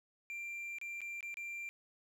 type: tone with dropouts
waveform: triangle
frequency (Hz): 2369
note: D7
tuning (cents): +14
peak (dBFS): -39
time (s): 0.3-1.69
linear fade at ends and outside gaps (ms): 0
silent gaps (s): 0.785-0.814 / 1.006-1.016 / 1.207-1.228 / 1.342-1.371
effects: none